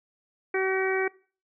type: harmonic tone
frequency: 380.4 Hz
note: F#4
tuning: 48 cents sharp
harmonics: 1 / 2 / 3 / 4 / 5 / 6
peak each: -25 / -34 / -38 / -33 / -33 / -33 dBFS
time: 0.54-1.08 s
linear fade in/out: 5 ms
effects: noise-tail reverb RT60 0.4 s tail -22 dB re dry